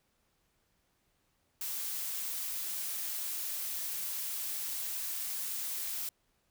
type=noise; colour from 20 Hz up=blue; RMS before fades=-37 dBFS; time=1.61-6.09 s; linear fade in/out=2 ms; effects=pink hiss -75 dBFS RMS until 6.5 s